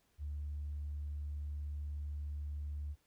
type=tone; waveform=sine; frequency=73.4 Hz; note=D2; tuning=in tune; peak=-37 dBFS; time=0.18-2.96 s; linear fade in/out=50 ms; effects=tanh soft clip ceiling -34 dBFS + pink hiss -75 dBFS RMS until 3.06 s